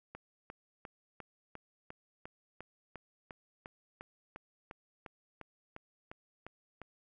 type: click train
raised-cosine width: 0.5 ms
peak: -30 dBFS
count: 20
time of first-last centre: 0.15-6.817 s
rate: 2.85 Hz
effects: none